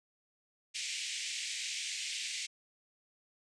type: band-pass noise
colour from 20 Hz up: pink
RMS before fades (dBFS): -39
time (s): 0.74-2.47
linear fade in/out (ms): 20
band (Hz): 2100 to 8400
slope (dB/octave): 48
effects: none